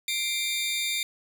sawtooth tone cluster, 2102 / 2348 / 3652 Hz, C7 / D7 / A#7, +7 / -1 / -36 cents, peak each -33 / -27 / -26 dBFS, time 0.08-1.03 s, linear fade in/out 2 ms, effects none

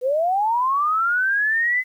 sine linear sweep, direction up, 484.8 to 2042 Hz, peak -17 dBFS, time 0.01-1.84 s, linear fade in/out 50 ms, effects 9-bit

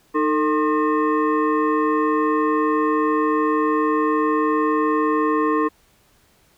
sine tone with frequency modulation, 308.7 Hz, D#4, 14 cents flat, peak -16 dBFS, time 0.14-5.69 s, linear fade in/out 20 ms, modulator 757 Hz, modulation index 1.3, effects pink hiss -58 dBFS RMS until 6.57 s

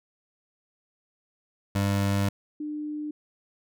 25% pulse / sine tone pair in turn, 99.6 / 300 Hz, G2 / D4, +28 / +37 cents, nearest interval octave + perfect fifth, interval 1909 cents, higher second, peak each -19 / -30 dBFS, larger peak first, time 1.75-2.29 / 2.6-3.11 s, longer first, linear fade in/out 5 ms, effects none

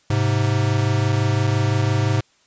square tone pair together, 104.94 / 130.81 Hz, G#2 / C3, +18 / 0 cents, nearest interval major third, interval 382 cents, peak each -19 / -22 dBFS, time 0.1-2.21 s, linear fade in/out 5 ms, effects white hiss -59 dBFS RMS until 2.46 s + resampled to 16000 Hz

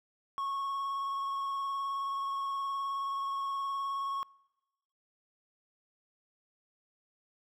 triangle tone with vibrato, 1100 Hz, C#6, 14 cents flat, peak -30 dBFS, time 0.38-4.23 s, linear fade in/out 0 ms, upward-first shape triangle, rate 19 Hz, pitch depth 21 cents each way, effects noise-tail reverb RT60 1.0 s tail -26 dB re dry

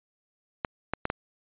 clicks, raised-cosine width 0.5 ms, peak -12 dBFS, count 4, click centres 0.648 / 0.936 / 1.054 / 1.101 s, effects resampled to 8000 Hz

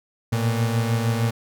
35% pulse beating tone pair, 113.9 / 120.4 Hz, A#2 / B2, -40 / -44 cents, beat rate 6.5 Hz, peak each -19 / -25 dBFS, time 0.32-1.31 s, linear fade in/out 10 ms, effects none

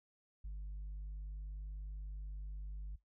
sine tone, 50.2 Hz, G1, 42 cents sharp, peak -39 dBFS, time 0.44-2.96 s, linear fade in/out 10 ms, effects noise-tail reverb RT60 0.2 s tail -23 dB re dry + tanh soft clip ceiling -41 dBFS

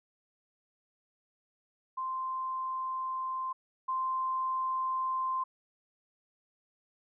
sine tone pair in turn, 1043 / 1043 Hz, C6 / C6, -6 / -6 cents, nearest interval unison, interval 0 cents, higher neither, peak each -32 / -29 dBFS, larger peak second, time 1.97-3.53 / 3.88-5.44 s, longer neither, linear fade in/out 10 ms, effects none

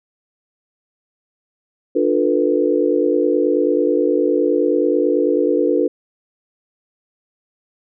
sine chord, B half-diminished seventh, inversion first, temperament just, 296.3 / 355.6 / 444.5 / 493.9 Hz, D4 / F4 / A4 / B4, +15 / +31 / +18 / 0 cents, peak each -19 dBFS, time 1.95-5.88 s, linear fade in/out 10 ms, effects none

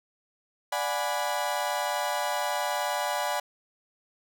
35% pulse chord, G# half-diminished seventh, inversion second, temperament equal with one note detuned, 587.3 / 731.5 / 830.6 / 987.8 Hz, D5 / F#5 / G#5 / B5, 0 / -20 / 0 / 0 cents, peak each -31 dBFS, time 0.72-3.4 s, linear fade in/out 5 ms, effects none

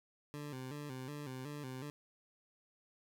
20% pulse tone with vibrato, 138 Hz, C#3, 7 cents flat, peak -38 dBFS, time 0.34-1.9 s, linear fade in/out 0 ms, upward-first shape square, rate 2.7 Hz, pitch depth 110 cents each way, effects none

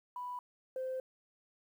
sine tone pair in turn, 987.8 / 518.9 Hz, B5 / C5, 0 / -14 cents, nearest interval major seventh, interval 1114 cents, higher first, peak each -38 / -34 dBFS, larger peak second, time 0.16-0.39 / 0.76-1 s, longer second, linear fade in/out 2 ms, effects tanh soft clip ceiling -32 dBFS + 11-bit

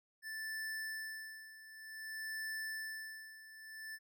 square tone with tremolo, 1760 Hz, A6, in tune, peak -40 dBFS, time 0.22-3.99 s, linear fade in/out 50 ms, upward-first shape sine, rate 0.54 Hz, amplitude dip 80%, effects none

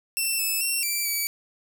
5% pulse tone with pitch steps, 2688 / 2609 / 2722 / 2337 / 2291 Hz, E7 / E7 / F7 / D7 / D7, +33 / -18 / -45 / -9 / -44 cents, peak -15 dBFS, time 0.17-1.27 s, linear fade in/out 0 ms, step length 220 ms, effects none

